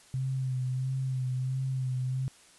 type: tone with vibrato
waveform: sine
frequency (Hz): 130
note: C3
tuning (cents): -11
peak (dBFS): -28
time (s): 0.14-2.28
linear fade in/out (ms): 0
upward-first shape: sine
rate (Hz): 1.5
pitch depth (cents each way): 33
effects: white hiss -57 dBFS RMS until 2.58 s + resampled to 24000 Hz